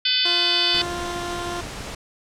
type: harmonic tone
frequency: 504 Hz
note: B4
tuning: 35 cents sharp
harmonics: 3 / 4 / 5 / 6 / 7 / 8 / 9 / 10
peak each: -32 / -33 / -29 / -24 / -22 / -31 / -23 / -30 dBFS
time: 0.05-0.82 s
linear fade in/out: 5 ms
type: tone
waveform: 15% pulse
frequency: 349.2 Hz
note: F4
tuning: in tune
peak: -21 dBFS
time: 0.25-1.61 s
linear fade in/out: 5 ms
type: noise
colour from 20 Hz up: pink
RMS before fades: -33 dBFS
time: 0.74-1.95 s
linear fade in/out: 5 ms
effects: low-pass 8000 Hz 12 dB/octave